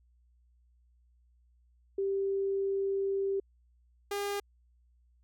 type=tone pair in turn; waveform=sine / sawtooth; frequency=392 / 404.4 Hz; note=G4 / G#4; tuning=0 / -46 cents; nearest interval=minor second; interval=54 cents; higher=second; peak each=-28 dBFS; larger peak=neither; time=1.98-3.4 / 4.11-4.4 s; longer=first; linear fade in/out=5 ms; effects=added 60 Hz sine -63 dBFS peak until 5.23 s